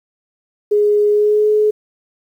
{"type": "tone with pitch glide", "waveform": "sine", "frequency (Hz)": [416.1, 424.8], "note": ["G#4", "G#4"], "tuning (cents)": [3, 39], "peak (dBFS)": -10, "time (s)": [0.71, 1.71], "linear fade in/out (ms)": 10, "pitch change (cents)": 36, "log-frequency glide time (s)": [1.1, 1.48], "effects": ["8-bit"]}